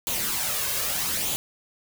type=noise with flanger; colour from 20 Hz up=white; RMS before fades=-27 dBFS; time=0.07-1.36 s; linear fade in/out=0 ms; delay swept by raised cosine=0.28 to 1.88 ms; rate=0.8 Hz; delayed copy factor=+0.55; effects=none